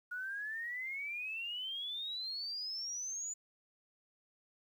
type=exponential sweep; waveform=sine; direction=up; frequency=1442 to 7040 Hz; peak=-38 dBFS; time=0.11-3.34 s; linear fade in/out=10 ms; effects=11-bit